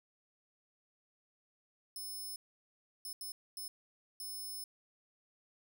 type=tone bursts at uneven times; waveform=10% pulse; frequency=5220 Hz; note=E8; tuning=18 cents flat; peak=-36 dBFS; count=5; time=1.96-2.36 / 3.05-3.13 / 3.21-3.32 / 3.57-3.68 / 4.2-4.64 s; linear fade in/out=2 ms; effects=none